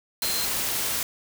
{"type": "tone in noise", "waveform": "sine", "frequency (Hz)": 4142, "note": "C8", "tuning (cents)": -18, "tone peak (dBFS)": -30, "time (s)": [0.22, 0.45], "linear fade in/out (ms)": 2, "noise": "white", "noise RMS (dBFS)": -27, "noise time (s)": [0.22, 1.03], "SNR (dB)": -6, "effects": []}